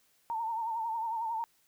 sine tone with vibrato, 907 Hz, A#5, 48 cents flat, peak -31 dBFS, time 0.3-1.44 s, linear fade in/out 0 ms, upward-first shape sine, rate 11 Hz, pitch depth 63 cents each way, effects white hiss -69 dBFS RMS until 1.67 s

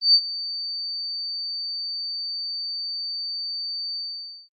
sine tone with ADSR envelope, 4586 Hz, D8, 42 cents flat, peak -10 dBFS, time 0.01-4.49 s, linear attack 130 ms, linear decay 60 ms, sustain -17 dB, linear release 530 ms, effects Opus 24 kbps

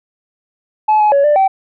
sine tone with pitch steps, 858 / 845 / 561 / 592 / 771 Hz, A5 / G#5 / C#5 / D5 / G5, -44 / +30 / +21 / +14 / -29 cents, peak -6 dBFS, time 0.88-1.48 s, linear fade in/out 10 ms, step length 120 ms, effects tanh soft clip ceiling -6 dBFS

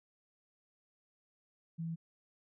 sine tone, 164.81 Hz, E3, in tune, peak -36 dBFS, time 1.78-1.96 s, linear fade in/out 20 ms, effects none

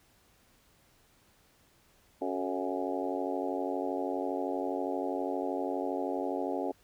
harmonic tone with a mistuned harmonic, 92.5 Hz, F#2, in tune, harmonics 3 / 4 / 5 / 6 / 7 / 8 / 9, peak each -36 / -37 / -38 / -39 / -39 / -40 / -41 dBFS, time 2.21-6.72 s, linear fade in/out 10 ms, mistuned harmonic 5, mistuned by -69 cents, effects pink hiss -65 dBFS RMS until 6.83 s

